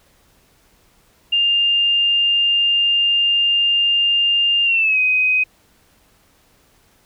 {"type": "tone with pitch glide", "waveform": "sine", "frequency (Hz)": [2804, 2513], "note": ["F7", "D#7"], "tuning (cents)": [6, 17], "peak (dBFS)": -13, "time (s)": [1.32, 5.44], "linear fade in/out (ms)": 10, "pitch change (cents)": -189, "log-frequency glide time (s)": [4.64, 4.99], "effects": ["pink hiss -56 dBFS RMS until 7.05 s"]}